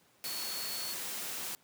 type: tone in noise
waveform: sine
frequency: 4400 Hz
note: C#8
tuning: 14 cents flat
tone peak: -40 dBFS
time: 0.25-0.93 s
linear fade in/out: 0 ms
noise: white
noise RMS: -39 dBFS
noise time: 0.24-1.55 s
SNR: -4 dB
effects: pink hiss -66 dBFS RMS until 1.63 s + high-pass 150 Hz 12 dB/octave